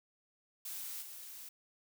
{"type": "noise with level steps", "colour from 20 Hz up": "blue", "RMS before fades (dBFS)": [-43, -49], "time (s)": [0.65, 1.49], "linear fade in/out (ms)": 5, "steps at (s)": 1.01, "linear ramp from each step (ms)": 20, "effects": []}